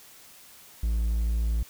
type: tone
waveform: triangle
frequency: 56.2 Hz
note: A1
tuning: 37 cents sharp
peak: -21 dBFS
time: 0.83-1.63 s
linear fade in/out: 5 ms
effects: white hiss -51 dBFS RMS until 1.69 s